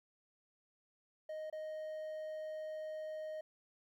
triangle tone with dropouts, 622.3 Hz, D#5, in tune, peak -39 dBFS, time 1.29-3.41 s, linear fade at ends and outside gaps 5 ms, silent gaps 1.5-1.526 s, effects 13-bit

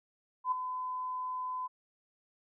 sine tone with ADSR envelope, 1013 Hz, B5, 44 cents sharp, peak -25 dBFS, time 0.44-1.68 s, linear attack 77 ms, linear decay 9 ms, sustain -9 dB, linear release 22 ms, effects none

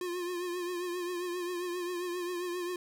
square tone with vibrato, 354.5 Hz, F4, 26 cents sharp, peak -34 dBFS, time 0.01-2.76 s, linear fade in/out 2 ms, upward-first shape triangle, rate 7.5 Hz, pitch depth 57 cents each way, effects none

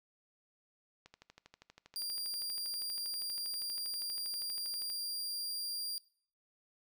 click train, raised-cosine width 0.2 ms, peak -36 dBFS, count 49, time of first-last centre 1.06-4.9 s, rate 12.5 Hz
sawtooth tone, 4771 Hz, D8, 26 cents sharp, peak -34 dBFS, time 1.96-5.98 s, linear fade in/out 0 ms
effects noise-tail reverb RT60 0.5 s tail -21 dB re dry

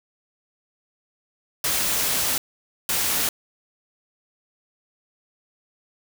white noise bursts at uneven times, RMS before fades -23 dBFS, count 2, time 1.64-2.38 / 2.89-3.29 s, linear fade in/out 2 ms, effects none

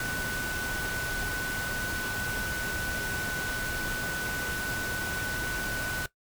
sine tone in noise, 1494 Hz, F#6, 16 cents sharp, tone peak -31 dBFS, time 0-6.06 s, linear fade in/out 2 ms, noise pink, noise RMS -35 dBFS, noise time 0-6.06 s, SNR +1 dB, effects noise-tail reverb RT60 0.1 s tail -17 dB re dry

